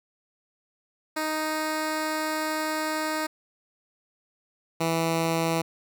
10% pulse tone pair in turn, 311.1 / 164.48 Hz, D#4 / E3, 0 / -4 cents, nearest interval major seventh, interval 1104 cents, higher first, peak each -18 / -15 dBFS, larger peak second, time 1.16-3.27 / 4.8-5.62 s, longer first, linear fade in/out 10 ms, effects none

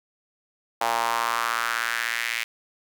sawtooth tone with high-pass filter sweep, 116.3 Hz, A#2, 4 cents flat, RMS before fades -26 dBFS, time 0.81-2.44 s, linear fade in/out 5 ms, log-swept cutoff 800 to 2200 Hz, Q 3.1, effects none

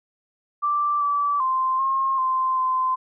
sine tone with pitch steps, 1173 / 1155 / 1043 / 1072 / 1041 / 1033 Hz, D6 / D6 / C6 / C6 / C6 / C6, -2 / -29 / -6 / +42 / -9 / -22 cents, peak -19 dBFS, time 0.62-2.96 s, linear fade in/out 20 ms, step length 390 ms, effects none

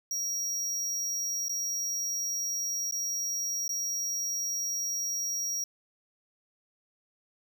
square tone with dropouts, 5670 Hz, F8, 25 cents sharp, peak -30 dBFS, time 0.11-5.64 s, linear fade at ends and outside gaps 2 ms, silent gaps 1.484-1.494 / 2.911-2.923 / 3.68-3.692 s, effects none

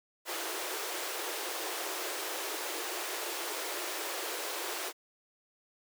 pink high-pass noise, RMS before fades -37 dBFS, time 0.25-4.93 s, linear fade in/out 50 ms, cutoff 320 Hz, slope 96 dB/octave, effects none

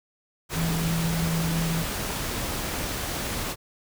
sine tone in noise, 164.81 Hz, E3, in tune, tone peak -24 dBFS, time 0.54-1.85 s, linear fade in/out 50 ms, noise pink, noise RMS -30 dBFS, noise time 0.49-3.56 s, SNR +3 dB, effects none

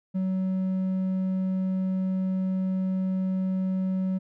sine tone with hard clipping, 187.8 Hz, F#3, 26 cents sharp, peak -25 dBFS, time 0.14-4.19 s, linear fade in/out 20 ms, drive 3 dB, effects none

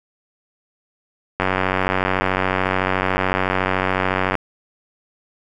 click train, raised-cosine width 0.5 ms, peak -3 dBFS, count 278, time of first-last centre 1.4-4.353 s, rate 93.8 Hz, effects none

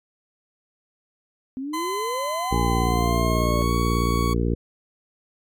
sine exponential two-way sweep, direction up then down, 254.9 to 829 to 579 Hz, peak -27 dBFS, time 1.57-3.62 s, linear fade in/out 0 ms, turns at 2.57 s
40% pulse tone with pitch glide, 1020 to 1118.8 Hz, C6 to C#6, -44 to +16 cents, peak -25 dBFS, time 1.73-4.34 s, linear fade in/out 10 ms, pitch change +160 cents, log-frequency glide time 2.83-3.74 s
harmonic tone, 58.27 Hz, A#1, in tune, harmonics 1 / 2 / 3 / 4 / 5 / 6 / 7 / 8, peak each -23 / -26 / -28 / -29 / -30 / -31 / -31 / -32 dBFS, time 2.51-4.55 s, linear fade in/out 10 ms
effects MP3 96 kbps

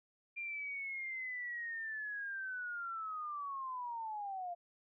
sine linear sweep, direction down, 2396 to 686 Hz, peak -39 dBFS, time 0.36-4.55 s, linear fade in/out 20 ms, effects none

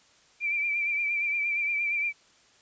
sine tone with vibrato, 2349 Hz, D7, in tune, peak -25 dBFS, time 0.4-2.13 s, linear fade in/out 50 ms, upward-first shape triangle, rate 8.6 Hz, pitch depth 52 cents each way, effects white hiss -60 dBFS RMS until 2.61 s + resampled to 16000 Hz

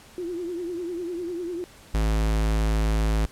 sine tone with vibrato, 348.3 Hz, F4, 5 cents flat, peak -28 dBFS, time 0.18-1.64 s, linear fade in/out 0 ms, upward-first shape triangle, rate 10 Hz, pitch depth 100 cents each way
square tone, 53.8 Hz, A1, 38 cents flat, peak -21 dBFS, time 1.94-3.26 s, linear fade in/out 5 ms
effects pink hiss -50 dBFS RMS until 3.31 s + low-pass 12000 Hz 12 dB/octave

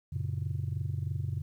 sine chord, F# major, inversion none, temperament just, 92.5 / 115.62 / 138.75 Hz, F#2 / A#2 / C#3, 0 / -14 / +2 cents, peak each -33 / -35 / -34 dBFS, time 0.12-1.42 s, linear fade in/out 10 ms, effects tanh soft clip ceiling -24 dBFS + 11-bit

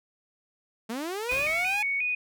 sawtooth linear sweep, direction up, 212.7 to 858 Hz, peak -27 dBFS, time 0.89-1.83 s, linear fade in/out 10 ms
sine tone with vibrato, 2349 Hz, D7, in tune, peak -25 dBFS, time 1.29-2.15 s, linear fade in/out 5 ms, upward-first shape square, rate 2.8 Hz, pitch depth 92 cents each way
pink noise with exponential decay, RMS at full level -37 dBFS, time 1.31-2.14 s, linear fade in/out 2 ms, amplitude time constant 180 ms
effects none

